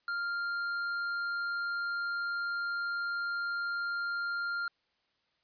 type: tone with tanh clipping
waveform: sine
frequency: 1396.9 Hz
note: F6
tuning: in tune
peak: -33 dBFS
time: 0.08-4.68 s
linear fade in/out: 2 ms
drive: 8 dB
effects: white hiss -75 dBFS RMS until 5.43 s + resampled to 11025 Hz